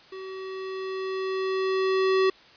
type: tone with level ramp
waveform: square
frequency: 380 Hz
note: F#4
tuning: 46 cents sharp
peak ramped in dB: -37 to -19 dBFS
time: 0.12-2.3 s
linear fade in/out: 5 ms
effects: white hiss -52 dBFS RMS until 2.56 s + resampled to 11025 Hz